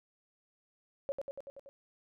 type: tone with echo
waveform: sine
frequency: 554.4 Hz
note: C#5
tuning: in tune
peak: -31 dBFS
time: 1.09-1.12 s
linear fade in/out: 0 ms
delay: 95 ms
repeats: 6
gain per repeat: -3 dB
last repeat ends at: 1.69 s
effects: none